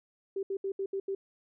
sine tone bursts at uneven times, 390 Hz, G4, 9 cents flat, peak -30 dBFS, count 6, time 0.36-0.43 / 0.5-0.57 / 0.64-0.72 / 0.79-0.86 / 0.93-1 / 1.08-1.15 s, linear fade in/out 5 ms, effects none

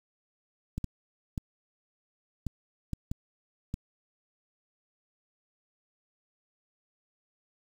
clicks, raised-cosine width 5 ms, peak -20 dBFS, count 7, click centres 0.78 / 0.843 / 1.378 / 2.467 / 2.933 / 3.115 / 3.741 s, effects 8-bit

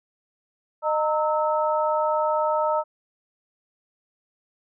sine tone cluster, 614 / 918 / 1298 Hz, D#5 / A#5 / E6, -23 / -27 / -27 cents, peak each -23 / -24 / -27 dBFS, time 0.82-2.84 s, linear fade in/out 50 ms, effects none

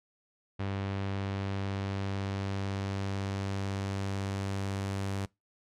sawtooth tone with low-pass filter sweep, 98 Hz, G2, in tune, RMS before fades -34 dBFS, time 0.59-5.26 s, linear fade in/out 10 ms, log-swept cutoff 3300 to 9600 Hz, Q 0.9, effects noise-tail reverb RT60 0.2 s tail -23 dB re dry

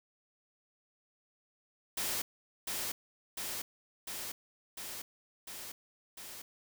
white noise with echo, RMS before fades -35 dBFS, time 1.97-2.22 s, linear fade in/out 5 ms, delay 700 ms, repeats 6, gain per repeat -2 dB, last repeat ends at 6.42 s, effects none

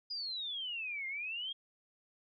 sine exponential two-way sweep, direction down then up, 4978 to 2094 to 3286 Hz, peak -37 dBFS, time 0.1-1.53 s, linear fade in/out 10 ms, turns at 1.07 s, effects none

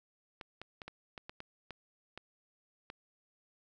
clicks, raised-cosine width 0.3 ms, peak -28 dBFS, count 10, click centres 0.412 / 0.616 / 0.818 / 0.88 / 1.178 / 1.295 / 1.404 / 1.707 / 2.176 / 2.901 s, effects none

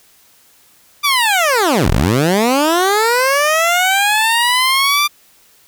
15% pulse linear two-way sweep, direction down then up, 1193 to 32.7 to 1193 Hz, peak -5 dBFS, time 1.03-5.08 s, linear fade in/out 20 ms, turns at 1.9 s, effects white hiss -50 dBFS RMS until 5.67 s

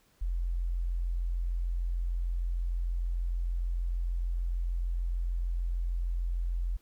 sine tone, 43.3 Hz, F1, 14 cents flat, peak -28 dBFS, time 0.21-6.77 s, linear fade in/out 10 ms, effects pink hiss -67 dBFS RMS until 6.81 s

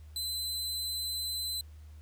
sawtooth tone, 4045 Hz, B7, 41 cents sharp, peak -30 dBFS, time 0.16-1.61 s, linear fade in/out 2 ms, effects added 76 Hz sine -47 dBFS peak until 2.01 s + pink hiss -66 dBFS RMS until 2.01 s

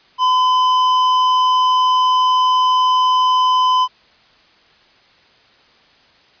sine tone with hard clipping, 1014 Hz, B5, 45 cents sharp, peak -13 dBFS, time 0.18-3.88 s, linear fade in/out 50 ms, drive 9 dB, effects white hiss -51 dBFS RMS until 6.4 s + resampled to 11025 Hz

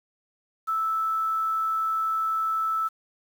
sine tone with quantisation, 1314 Hz, E6, 6 cents flat, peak -23 dBFS, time 0.67-2.89 s, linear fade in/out 20 ms, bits 8, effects none

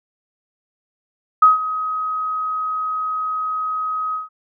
sine tone with ADSR envelope, 1264 Hz, D#6, 27 cents sharp, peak -5 dBFS, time 1.42-4.29 s, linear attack 7 ms, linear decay 150 ms, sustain -15 dB, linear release 150 ms, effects none

